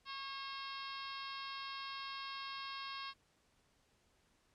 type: harmonic tone with a mistuned harmonic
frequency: 540 Hz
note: C#5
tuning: 45 cents flat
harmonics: 2 / 3 / 4 / 5 / 6 / 7 / 8 / 9 / 10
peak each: -46 / -53 / -55 / -52 / -53 / -53 / -53 / -55 / -59 dBFS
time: 0.05-3.14 s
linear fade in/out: 50 ms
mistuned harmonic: 2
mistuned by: +28 cents
effects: pink hiss -74 dBFS RMS until 4.54 s + low-pass 9000 Hz 12 dB/octave